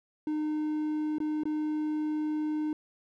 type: tone with dropouts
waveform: triangle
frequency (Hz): 305.4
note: D#4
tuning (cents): -32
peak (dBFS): -26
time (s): 0.27-2.73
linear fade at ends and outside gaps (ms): 2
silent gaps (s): 1.184-1.202 / 1.435-1.454
effects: none